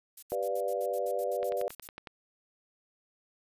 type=noise bursts; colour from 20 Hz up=violet; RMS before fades=-44 dBFS; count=14; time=0.17-1.877 s; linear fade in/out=5 ms; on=56 ms; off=71 ms
type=chord; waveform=sine; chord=G dominant seventh; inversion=none; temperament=equal; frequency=392 / 493.9 / 587.3 / 698.5 Hz; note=G4 / B4 / D5 / F5; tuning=0 / 0 / 0 / 0 cents; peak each=-37 / -33 / -33 / -37 dBFS; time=0.32-1.68 s; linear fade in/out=0 ms
type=click train; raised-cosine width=0.3 ms; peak=-26 dBFS; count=8; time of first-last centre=1.43-2.072 s; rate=10.9 Hz
effects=resampled to 32000 Hz